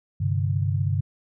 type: chord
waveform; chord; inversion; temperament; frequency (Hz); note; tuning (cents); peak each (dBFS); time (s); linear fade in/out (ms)
sine; G suspended fourth; none; just; 98 / 130.67 / 147; G2 / C3 / D3; 0 / -2 / +2; -23 / -27 / -27; 0.2-1.01; 10
effects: none